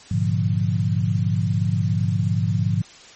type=chord; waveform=sine; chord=G# diminished seventh; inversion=none; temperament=equal with one note detuned; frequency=103.83 / 121 / 146.83 / 174.61 Hz; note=G#2 / B2 / D3 / F3; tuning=0 / -35 / 0 / 0 cents; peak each=-21 / -25 / -25 / -24 dBFS; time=0.11-2.82 s; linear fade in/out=5 ms; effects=white hiss -45 dBFS RMS until 3.15 s + MP3 32 kbps